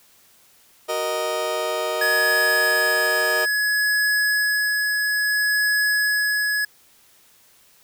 30% pulse chord, D# minor, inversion first, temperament just, 373.4 / 466.7 / 622.3 Hz, F#4 / A#4 / D#5, +16 / +2 / 0 cents, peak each -28 / -25 / -22 dBFS, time 0.88-3.46 s, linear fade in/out 20 ms
square tone with tremolo, 1687 Hz, G#6, 27 cents sharp, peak -18 dBFS, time 2.01-6.65 s, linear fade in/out 5 ms, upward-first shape sine, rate 0.6 Hz, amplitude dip 25%
effects white hiss -55 dBFS RMS until 7.83 s

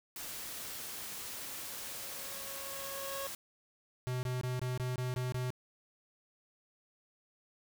white noise, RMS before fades -43 dBFS, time 0.16-3.35 s, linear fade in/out 2 ms
25% pulse tone with exponential growth, 549 Hz, C#5, 17 cents flat, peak -34 dBFS, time 0.64-3.27 s, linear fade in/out 2 ms, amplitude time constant 570 ms
square tone bursts, 126.2 Hz, B2, 38 cents sharp, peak -34 dBFS, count 8, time 4.07-5.504 s, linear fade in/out 0 ms, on 160 ms, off 22 ms
effects none

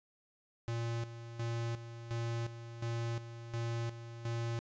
square tone with tremolo, 116.54 Hz, A#2, in tune, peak -35 dBFS, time 0.68-4.59 s, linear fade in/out 0 ms, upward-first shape square, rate 1.4 Hz, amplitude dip 70%, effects resampled to 16000 Hz

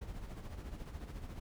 brown noise with tremolo, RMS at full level -43 dBFS, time 0.01-1.4 s, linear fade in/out 10 ms, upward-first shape sine, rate 14 Hz, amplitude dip 55%, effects none

